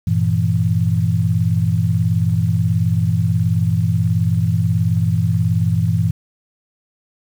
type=chord; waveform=sine; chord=E diminished; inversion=first; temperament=equal; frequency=98 / 116.54 / 164.81 Hz; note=G2 / Bb2 / E3; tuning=0 / 0 / 0 cents; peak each=-18 dBFS; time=0.07-6.11 s; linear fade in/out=5 ms; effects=7-bit